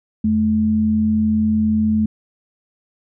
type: tone pair together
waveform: sine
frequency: 86.2 / 216.4 Hz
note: F2 / A3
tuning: -22 / -29 cents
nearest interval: octave + major third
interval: 1593 cents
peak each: -24 / -14 dBFS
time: 0.24-2.06 s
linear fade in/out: 5 ms
effects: none